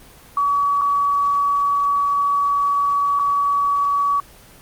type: tone with dropouts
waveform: sine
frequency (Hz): 1136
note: C#6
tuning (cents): +42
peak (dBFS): -15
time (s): 0.37-4.2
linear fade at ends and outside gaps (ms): 2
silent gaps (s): 0.813-0.817 / 3.191-3.195
effects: pink hiss -45 dBFS RMS until 4.61 s + Opus 24 kbps